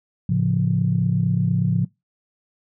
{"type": "chord", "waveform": "sine", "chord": "A augmented", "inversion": "none", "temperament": "equal", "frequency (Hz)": [110, 138.59, 174.61], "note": ["A2", "C#3", "E#3"], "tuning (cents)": [0, 0, 0], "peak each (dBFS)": [-22, -21, -20], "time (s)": [0.29, 1.85], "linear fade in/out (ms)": 5, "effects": ["noise-tail reverb RT60 0.2 s tail -22 dB re dry", "tanh soft clip ceiling -7 dBFS"]}